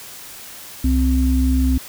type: tone pair together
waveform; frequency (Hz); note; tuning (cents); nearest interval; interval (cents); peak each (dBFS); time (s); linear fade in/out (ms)
sine; 65.23 / 259.4; C2 / C4; -5 / -15; 2 octaves; 2390; -15 / -18; 0.84-1.78; 5
effects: white hiss -37 dBFS RMS until 1.88 s